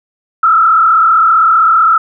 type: tone with frequency modulation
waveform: sine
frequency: 1318.5 Hz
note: E6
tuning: in tune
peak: -5 dBFS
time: 0.43-1.98 s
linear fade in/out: 5 ms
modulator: 35.4 Hz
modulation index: 1.5
effects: none